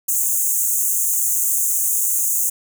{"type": "high-pass noise", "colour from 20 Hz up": "pink", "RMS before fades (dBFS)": -19, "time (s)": [0.08, 2.5], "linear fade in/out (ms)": 10, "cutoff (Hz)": 6400, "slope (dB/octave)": 96, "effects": []}